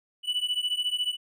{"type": "beating tone pair", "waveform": "triangle", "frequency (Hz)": [2960, 2974], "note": ["F#7", "F#7"], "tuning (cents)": [0, 8], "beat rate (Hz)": 14, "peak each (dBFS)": [-27, -28], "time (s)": [0.23, 1.17], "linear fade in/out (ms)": 50, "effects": []}